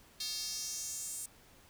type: tone with high-pass filter sweep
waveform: square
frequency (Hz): 246.9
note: B3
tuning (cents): 0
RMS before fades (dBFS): -40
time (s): 0.2-1.26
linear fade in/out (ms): 5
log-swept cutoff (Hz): 4300 to 8400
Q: 3.4
effects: pink hiss -61 dBFS RMS until 1.69 s